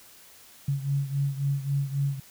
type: beating tone pair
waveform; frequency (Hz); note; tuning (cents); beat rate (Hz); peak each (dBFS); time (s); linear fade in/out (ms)
sine; 138.59 / 142.29; C#3 / C#3; 0 / +46; 3.7; -26 / -30; 0.68-2.2; 5
effects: white hiss -52 dBFS RMS until 2.3 s